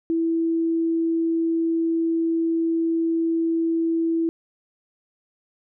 sine tone, 329.6 Hz, E4, in tune, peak -19 dBFS, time 0.1-4.29 s, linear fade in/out 0 ms, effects none

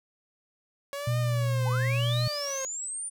sawtooth tone with vibrato, 557 Hz, C#5, 8 cents sharp, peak -29 dBFS, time 0.93-2.65 s, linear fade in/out 0 ms, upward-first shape triangle, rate 0.96 Hz, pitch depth 170 cents each way
sine tone, 120.9 Hz, B2, 36 cents flat, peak -24 dBFS, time 1.07-2.28 s, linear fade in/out 5 ms
sine linear sweep, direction up, 722 to 9397 Hz, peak -32 dBFS, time 1.65-3.1 s, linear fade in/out 20 ms
effects none

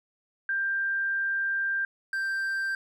sine / triangle tone pair in turn, 1585 / 1573.1 Hz, G6 / G6, +19 / +6 cents, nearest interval unison, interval 13 cents, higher first, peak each -25 dBFS, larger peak neither, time 0.49-1.85 / 2.13-2.75 s, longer first, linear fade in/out 2 ms, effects none

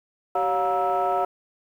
sine tone cluster, 383.3 / 562 / 715 / 943 / 1311 Hz, G4 / C#5 / F5 / A#5 / E6, -39 / +24 / +41 / +20 / -10 cents, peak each -28 / -28 / -22 / -28 / -28 dBFS, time 0.35-1.25 s, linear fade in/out 5 ms, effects tanh soft clip ceiling -14 dBFS + 9-bit

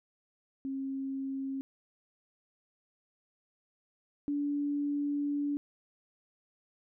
sine tone pair in turn, 270 / 288.4 Hz, C#4 / D4, -45 / -31 cents, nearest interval minor second, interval 114 cents, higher second, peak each -33 / -29 dBFS, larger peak second, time 0.65-1.61 / 4.28-5.57 s, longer second, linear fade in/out 0 ms, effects none

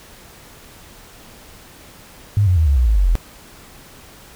sine tone with pitch steps, 102.6 / 90.36 / 79.57 / 70.08 / 61.72 / 54.35 / 47.86 / 42.15 Hz, G#2 / F#2 / D#2 / C#2 / B1 / A1 / G1 / E1, -21 / -40 / +39 / +19 / 0 / -21 / -41 / +39 cents, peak -11 dBFS, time 2.37-3.154 s, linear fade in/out 0 ms, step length 98 ms, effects pink hiss -43 dBFS RMS until 4.35 s

